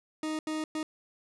40% pulse tone bursts at uneven times, 311.1 Hz, D#4, in tune, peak -30 dBFS, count 3, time 0.23-0.39 / 0.47-0.64 / 0.75-0.83 s, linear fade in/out 2 ms, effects resampled to 24000 Hz

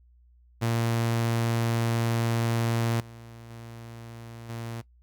sawtooth tone with level steps, 115.8 Hz, A#2, 11 cents flat, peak -20 / -40 / -37 / -30 dBFS, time 0.61-4.82 s, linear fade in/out 20 ms, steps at 3 / 3.5 / 4.49 s, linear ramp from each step 5 ms, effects noise-tail reverb RT60 0.1 s tail -18 dB re dry + added 60 Hz sine -55 dBFS peak until 5.02 s

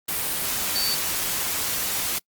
sine tone in noise, 4549 Hz, C#8, 44 cents sharp, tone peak -24 dBFS, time 0.75-0.95 s, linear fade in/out 10 ms, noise white, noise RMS -26 dBFS, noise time 0.08-2.19 s, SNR -1 dB, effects noise-tail reverb RT60 0.1 s tail -26 dB re dry + Opus 32 kbps

